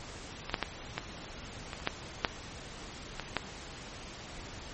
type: clicks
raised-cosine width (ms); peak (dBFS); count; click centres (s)
0.3; -19 / -11 / -12 / -15 / -30 / -21 / -27 / -11 / -8 / -18 / -11; 11; 0.496 / 0.542 / 0.627 / 0.98 / 1.245 / 1.732 / 1.801 / 1.874 / 2.248 / 3.197 / 3.367
effects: pink hiss -45 dBFS RMS until 4.73 s + MP3 32 kbps